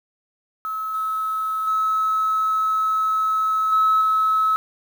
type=tone with level steps; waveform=sine; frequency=1293 Hz; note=E6; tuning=34 cents flat; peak=-24 / -21 / -17 / -13 / -15 dBFS; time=0.65-4.56 s; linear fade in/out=0 ms; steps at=0.94 / 1.67 / 3.72 / 4.01 s; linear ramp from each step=5 ms; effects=tanh soft clip ceiling -10 dBFS + 7-bit